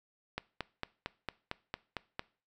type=click train; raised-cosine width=0.3 ms; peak=-19 dBFS; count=9; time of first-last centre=0.38-2.194 s; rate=4.41 Hz; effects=noise-tail reverb RT60 0.4 s tail -21 dB re dry